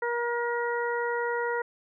harmonic tone, 475.5 Hz, A#4, 34 cents sharp, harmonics 1 / 2 / 3 / 4, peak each -29 / -32 / -34 / -35 dBFS, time 0.02-1.62 s, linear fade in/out 5 ms, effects none

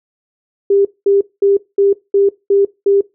sine tone bursts, 398.2 Hz, G4, 27 cents sharp, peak -8 dBFS, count 7, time 0.7-3.01 s, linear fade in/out 5 ms, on 150 ms, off 210 ms, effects noise-tail reverb RT60 0.2 s tail -19 dB re dry

